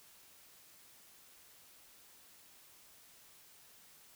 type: silence
effects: white hiss -61 dBFS RMS until 4.15 s